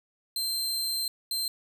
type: tone bursts at uneven times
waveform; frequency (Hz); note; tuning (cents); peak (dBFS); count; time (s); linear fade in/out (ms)
sawtooth; 4133; C8; -22; -25; 2; 0.36-1.08 / 1.31-1.48; 2
effects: none